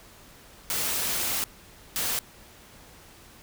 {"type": "noise bursts at uneven times", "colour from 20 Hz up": "white", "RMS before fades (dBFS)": -28, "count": 2, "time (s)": [[0.7, 1.44], [1.96, 2.19]], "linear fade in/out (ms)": 0, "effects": ["pink hiss -51 dBFS RMS until 3.42 s"]}